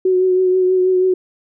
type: tone with vibrato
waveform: sine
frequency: 370 Hz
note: F#4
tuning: in tune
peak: -11 dBFS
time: 0.05-1.14 s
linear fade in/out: 5 ms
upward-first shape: triangle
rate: 6.2 Hz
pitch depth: 27 cents each way
effects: none